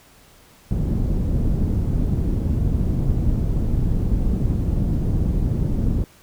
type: low-pass noise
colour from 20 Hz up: pink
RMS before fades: -20 dBFS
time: 0.71-6.04 s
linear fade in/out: 2 ms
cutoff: 210 Hz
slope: 12 dB/octave
effects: pink hiss -51 dBFS RMS until 6.22 s